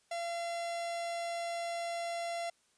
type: tone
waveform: 45% pulse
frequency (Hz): 683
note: F5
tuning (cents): -39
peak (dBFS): -35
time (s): 0.11-2.5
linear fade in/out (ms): 5
effects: white hiss -71 dBFS RMS until 2.77 s + resampled to 22050 Hz